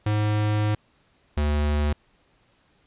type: tone pair in turn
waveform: square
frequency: 105.7 / 73.99 Hz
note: G#2 / D2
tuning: +31 / +13 cents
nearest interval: tritone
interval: 618 cents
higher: first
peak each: -21 dBFS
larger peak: neither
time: 0.06-0.75 / 1.37-1.93 s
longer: first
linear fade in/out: 5 ms
effects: pink hiss -63 dBFS RMS until 2.86 s + resampled to 8000 Hz